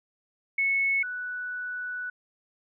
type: tone pair in turn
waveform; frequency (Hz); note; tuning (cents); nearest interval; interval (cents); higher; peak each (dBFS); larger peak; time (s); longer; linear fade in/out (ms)
sine; 2201 / 1481.8; C#7 / F#6; -13 / +2; perfect fifth; 685; first; -22 / -31; first; 0.58-1.03 / 1.03-2.1; second; 5
effects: none